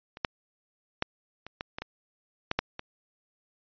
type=clicks; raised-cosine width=0.3 ms; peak=-26 / -9 / -10 / -25 / -17 / -19 / -19 / -11 / -8 / -20 dBFS; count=10; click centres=0.171 / 0.248 / 1.024 / 1.466 / 1.609 / 1.785 / 1.82 / 2.514 / 2.59 / 2.794 s; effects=resampled to 11025 Hz